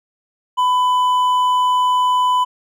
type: tone with hard clipping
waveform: triangle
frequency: 1000 Hz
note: B5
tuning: 21 cents sharp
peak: -14 dBFS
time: 0.57-2.45 s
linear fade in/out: 20 ms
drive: 8 dB
effects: none